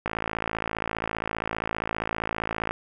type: click train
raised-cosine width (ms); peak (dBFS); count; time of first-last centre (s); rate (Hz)
0.5; -12; 147; 0.06-2.71; 55.1
effects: none